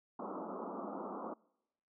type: band-pass noise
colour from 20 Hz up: pink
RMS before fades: -43 dBFS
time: 0.19-1.34 s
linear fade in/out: 5 ms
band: 190 to 1300 Hz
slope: 96 dB/octave
effects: noise-tail reverb RT60 0.9 s tail -26 dB re dry